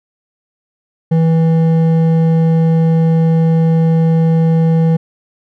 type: tone with hard clipping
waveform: sine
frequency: 163.1 Hz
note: E3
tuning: 18 cents flat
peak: -10 dBFS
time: 1.11-4.97 s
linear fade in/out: 10 ms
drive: 8 dB
effects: none